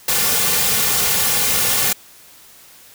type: noise with comb filter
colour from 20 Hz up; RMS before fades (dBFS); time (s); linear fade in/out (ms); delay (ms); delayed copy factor
white; -17; 0.08-1.93; 5; 3.1; -0.75
effects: white hiss -45 dBFS RMS until 2.94 s